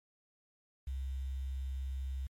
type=tone with quantisation; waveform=sine; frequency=66.3 Hz; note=C2; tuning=23 cents sharp; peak=-35 dBFS; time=0.87-2.27 s; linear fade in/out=5 ms; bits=10; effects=MP3 64 kbps